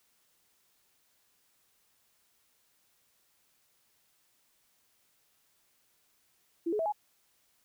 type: tone with pitch steps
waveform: sine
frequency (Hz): 335.5 / 422.2 / 653 / 836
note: E4 / G#4 / E5 / G#5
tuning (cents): +31 / +29 / -17 / +11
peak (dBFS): -28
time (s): 6.66-6.924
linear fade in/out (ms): 10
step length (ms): 66
effects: white hiss -71 dBFS RMS until 7.64 s